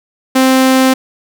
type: tone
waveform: sawtooth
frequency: 261.6 Hz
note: C4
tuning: in tune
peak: -3 dBFS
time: 0.35-0.94 s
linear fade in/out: 10 ms
effects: none